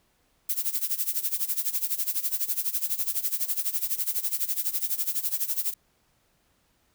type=noise with tremolo; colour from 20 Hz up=violet; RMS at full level=-25 dBFS; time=0.49-5.74 s; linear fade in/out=5 ms; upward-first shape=sine; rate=12 Hz; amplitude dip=85%; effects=pink hiss -68 dBFS RMS until 6.94 s